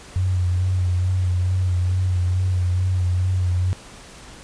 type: tone with vibrato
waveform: sine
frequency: 91.2 Hz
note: F#2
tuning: 24 cents flat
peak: -17 dBFS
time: 0.16-3.73 s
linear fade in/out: 0 ms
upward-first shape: sine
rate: 2.3 Hz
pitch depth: 34 cents each way
effects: pink hiss -42 dBFS RMS until 4.43 s + resampled to 22050 Hz